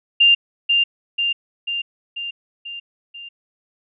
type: tone with echo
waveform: sine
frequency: 2794 Hz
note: F7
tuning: in tune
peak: -9 dBFS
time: 0.2-0.35 s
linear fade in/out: 10 ms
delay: 490 ms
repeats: 6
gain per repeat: -4 dB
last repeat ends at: 3.29 s
effects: none